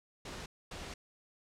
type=noise bursts at uneven times; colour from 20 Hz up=pink; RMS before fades=-44 dBFS; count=2; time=0.25-0.46 / 0.71-0.94 s; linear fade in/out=5 ms; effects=low-pass 7000 Hz 12 dB/octave